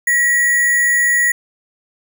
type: tone with sample-and-hold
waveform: sine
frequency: 1925 Hz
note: B6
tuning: 45 cents flat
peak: -11 dBFS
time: 0.07-1.32 s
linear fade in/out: 5 ms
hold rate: 8820 Hz
effects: none